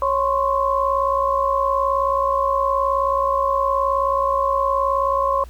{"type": "tone cluster", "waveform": "sine", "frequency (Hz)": [550, 1036, 1095], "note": ["C#5", "C6", "C#6"], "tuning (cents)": [-14, -17, -22], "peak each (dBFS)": -21, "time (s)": [0.02, 5.44], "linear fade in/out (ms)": 2, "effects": ["added 60 Hz sine -36 dBFS peak until 5.49 s", "pink hiss -51 dBFS RMS until 5.49 s"]}